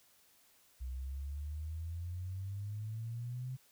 sine exponential sweep, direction up, 62 to 130.81 Hz, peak -38 dBFS, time 0.8-3.57 s, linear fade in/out 20 ms, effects white hiss -67 dBFS RMS until 3.71 s

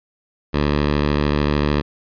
10% pulse tone, 73.42 Hz, D2, in tune, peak -8 dBFS, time 0.53-1.82 s, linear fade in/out 20 ms, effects resampled to 11025 Hz

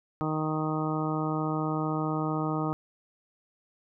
harmonic tone, 155.56 Hz, D#3, in tune, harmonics 1 / 2 / 3 / 4 / 5 / 6 / 7 / 8, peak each -31 / -31 / -37 / -39 / -37 / -40 / -40 / -36 dBFS, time 0.21-2.73 s, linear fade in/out 0 ms, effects none

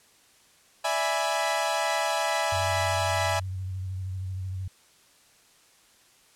sawtooth chord, E dominant seventh, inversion third, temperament equal, 587.3 / 659.3 / 830.6 / 987.8 Hz, D5 / E5 / G#5 / B5, 0 / 0 / 0 / 0 cents, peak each -29 / -25 / -25 / -28 dBFS, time 0.84-3.4 s, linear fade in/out 10 ms
sine tone with vibrato, 93.8 Hz, F#2, 24 cents sharp, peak -30 dBFS, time 2.52-4.68 s, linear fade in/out 5 ms, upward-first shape square, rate 13 Hz, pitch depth 29 cents each way
effects white hiss -59 dBFS RMS until 6.35 s + low-pass 10000 Hz 12 dB/octave

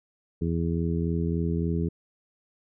harmonic tone, 83.5 Hz, E2, 23 cents sharp, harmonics 1 / 2 / 3 / 4 / 5, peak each -29 / -27 / -33 / -34 / -34 dBFS, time 0.41-1.89 s, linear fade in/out 10 ms, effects none

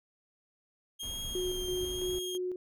sawtooth tone with vibrato, 3230 Hz, G#7, 49 cents flat, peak -34 dBFS, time 0.99-2.38 s, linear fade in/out 20 ms, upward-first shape triangle, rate 1.1 Hz, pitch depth 21 cents each way
brown noise, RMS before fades -43 dBFS, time 1.03-2.19 s, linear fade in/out 2 ms
sine tone with tremolo, 364.2 Hz, F#4, 27 cents flat, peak -31 dBFS, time 1.35-2.56 s, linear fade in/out 2 ms, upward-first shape square, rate 3 Hz, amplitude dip 45%
effects none

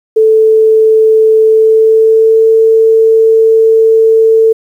sine tone with pitch glide, 439.5 to 446.2 Hz, A4 to A4, -2 to +24 cents, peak -3 dBFS, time 0.16-4.53 s, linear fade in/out 10 ms, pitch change +26 cents, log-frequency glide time 1.44-2.5 s, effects 7-bit

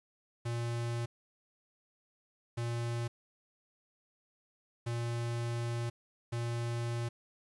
square tone bursts at uneven times, 118 Hz, A#2, 22 cents sharp, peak -34 dBFS, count 4, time 0.45-1.06 / 2.57-3.08 / 4.86-5.9 / 6.32-7.09 s, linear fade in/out 10 ms, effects resampled to 24000 Hz + 10-bit

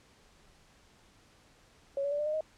sine tone with pitch steps, 554.4 / 568 / 582 / 596.3 / 610.9 / 625.9 Hz, C#5 / C#5 / D5 / D5 / D#5 / D#5, 0 / +42 / -16 / +26 / -32 / +10 cents, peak -29 dBFS, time 1.97-2.408 s, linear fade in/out 2 ms, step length 73 ms, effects pink hiss -62 dBFS RMS until 2.57 s + low-pass 8000 Hz 12 dB/octave

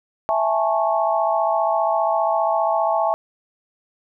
sine chord, A major seventh, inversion second, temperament just, 660 / 825 / 880 / 1100 Hz, E5 / G#5 / A5 / C#6, +2 / -12 / 0 / -14 cents, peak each -20 / -23 / -23 / -25 dBFS, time 0.29-3.14 s, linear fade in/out 0 ms, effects none

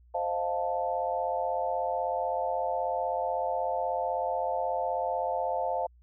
sine chord, F dominant seventh, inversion second, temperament equal, 523.3 / 622.3 / 698.5 / 880 Hz, C5 / Eb5 / F5 / A5, 0 / 0 / 0 / 0 cents, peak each -33 / -35 / -31 / -33 dBFS, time 0.14-5.87 s, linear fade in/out 10 ms, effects added 60 Hz sine -55 dBFS peak until 6.02 s

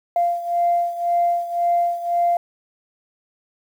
sine beating tone pair, 693 / 694.9 Hz, F5 / F5, -14 / -9 cents, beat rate 1.9 Hz, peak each -18 / -22 dBFS, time 0.16-2.37 s, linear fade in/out 2 ms, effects tanh soft clip ceiling -10 dBFS + 8-bit

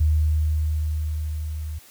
sine tone with level ramp, 77 Hz, D#2, 17 cents flat, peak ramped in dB -15 to -28 dBFS, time 0-1.79 s, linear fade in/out 10 ms, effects white hiss -50 dBFS RMS until 1.9 s

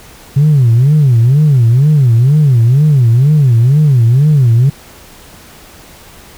sine tone with vibrato, 132.6 Hz, C3, 23 cents sharp, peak -3 dBFS, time 0.36-4.7 s, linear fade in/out 10 ms, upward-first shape sine, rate 2.1 Hz, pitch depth 260 cents each way, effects tanh soft clip ceiling -2 dBFS + pink hiss -37 dBFS RMS until 6.37 s

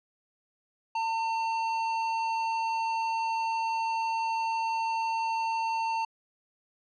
sine tone with tanh clipping, 903 Hz, A5, 45 cents sharp, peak -29 dBFS, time 0.95-6.05 s, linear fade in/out 5 ms, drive 15 dB, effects low-pass 5000 Hz 12 dB/octave

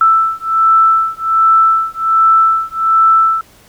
sine beating tone pair, 1323 / 1324.3 Hz, E6 / E6, +6 / +8 cents, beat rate 1.3 Hz, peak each -11 dBFS, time 0.01-3.41 s, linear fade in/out 2 ms, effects pink hiss -45 dBFS RMS until 3.68 s

